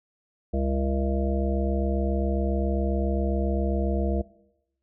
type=harmonic tone; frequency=67.4 Hz; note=C#2; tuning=48 cents flat; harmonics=1 / 3 / 5 / 7 / 9 / 10; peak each=-25 / -30 / -32 / -33 / -35 / -35 dBFS; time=0.53-4.22 s; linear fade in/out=10 ms; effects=noise-tail reverb RT60 0.9 s tail -21 dB re dry